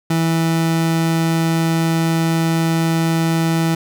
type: tone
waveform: 30% pulse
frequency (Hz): 164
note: E3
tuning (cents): -9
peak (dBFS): -12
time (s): 0.1-3.75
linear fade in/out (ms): 5
effects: none